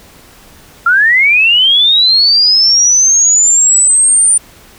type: linear sweep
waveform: sine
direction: up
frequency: 1349 to 9200 Hz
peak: -5 dBFS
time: 0.86-4.38 s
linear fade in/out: 5 ms
effects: pink hiss -40 dBFS RMS until 4.78 s